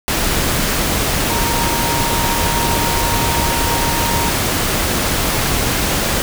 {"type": "tone in noise", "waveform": "sine", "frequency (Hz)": 932, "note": "A#5", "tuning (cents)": -1, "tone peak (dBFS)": -21, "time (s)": [1.3, 4.29], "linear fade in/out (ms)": 0, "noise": "pink", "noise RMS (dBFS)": -17, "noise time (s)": [0.08, 6.22], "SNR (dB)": -7, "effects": []}